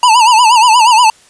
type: tone with vibrato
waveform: square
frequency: 930 Hz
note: A#5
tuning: 4 cents flat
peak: -5 dBFS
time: 0.03-1.1 s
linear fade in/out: 2 ms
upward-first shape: sine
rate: 8.4 Hz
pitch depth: 130 cents each way
effects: white hiss -45 dBFS RMS until 1.29 s + resampled to 22050 Hz